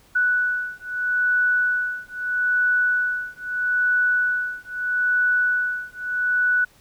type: beating tone pair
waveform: sine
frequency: 1480 / 1480.78 Hz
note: F#6 / F#6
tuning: 0 / +1 cents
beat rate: 0.78 Hz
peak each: -22 dBFS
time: 0.15-6.65 s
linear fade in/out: 10 ms
effects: pink hiss -55 dBFS RMS until 6.8 s